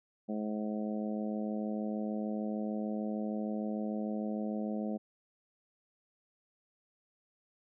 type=harmonic tone; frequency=106.6 Hz; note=G#2; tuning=46 cents sharp; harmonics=2 / 3 / 4 / 5 / 6 / 7; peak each=-34 / -42 / -45 / -43 / -45 / -48 dBFS; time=0.28-4.98 s; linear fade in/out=20 ms; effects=none